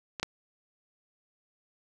clicks, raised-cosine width 0.2 ms, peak -18 / -12 dBFS, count 2, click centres 0.198 / 0.23 s, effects none

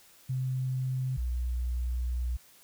sine tone pair in turn, 129.6 / 61.16 Hz, C3 / B1, -16 / -16 cents, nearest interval octave + minor second, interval 1300 cents, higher first, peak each -28 dBFS, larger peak neither, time 0.29-1.17 / 1.17-2.37 s, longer second, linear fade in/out 10 ms, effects white hiss -58 dBFS RMS until 2.63 s

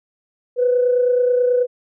sine tone pair together, 492.7 / 522 Hz, B4 / C5, -4 / -4 cents, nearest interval minor second, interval 100 cents, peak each -13 / -23 dBFS, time 0.56-1.67 s, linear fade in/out 50 ms, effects tanh soft clip ceiling -7 dBFS

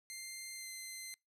10% pulse tone with pitch glide, 2093 to 2069 Hz, C7 to C7, 0 to -20 cents, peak -35 dBFS, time 0.1-1.14 s, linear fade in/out 0 ms, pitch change -20 cents, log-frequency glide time 0.55-0.68 s, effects noise-tail reverb RT60 0.2 s tail -25 dB re dry + low-pass 12000 Hz 12 dB/octave

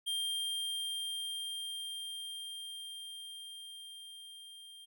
square tone with level ramp, 3191 Hz, G7, 30 cents sharp, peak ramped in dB -33 to -51 dBFS, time 0.06-4.86 s, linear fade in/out 20 ms, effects none

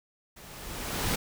pink noise with level ramp, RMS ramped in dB -49 to -27 dBFS, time 0.36-1.16 s, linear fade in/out 10 ms, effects none

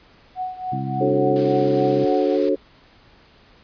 sine tone with tremolo, 740 Hz, F#5, in tune, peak -22 dBFS, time 0.35-2.38 s, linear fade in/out 50 ms, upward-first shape triangle, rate 3.5 Hz, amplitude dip 85%
harmonic tone, 67 Hz, C2, 42 cents sharp, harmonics 2 / 3 / 4 / 5, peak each -26 / -30 / -32 / -34 dBFS, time 0.72-2.05 s, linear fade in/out 5 ms
sine chord, D major seventh, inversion none, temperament equal with one note detuned, 293.7 / 370 / 440 / 542.3 Hz, D4 / F#4 / A4 / C#5, 0 / 0 / 0 / -38 cents, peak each -22 dBFS, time 1-2.56 s, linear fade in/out 20 ms
white noise, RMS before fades -37 dBFS, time 1.36-2.49 s, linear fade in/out 0 ms
effects pink hiss -52 dBFS RMS until 3.63 s + resampled to 11025 Hz

